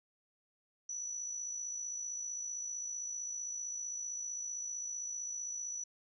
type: tone with amplitude modulation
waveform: sine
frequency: 5920 Hz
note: F#8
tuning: in tune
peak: -36 dBFS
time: 0.89-5.84 s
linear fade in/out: 5 ms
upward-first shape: sine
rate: 55.5 Hz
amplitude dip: 45%
effects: none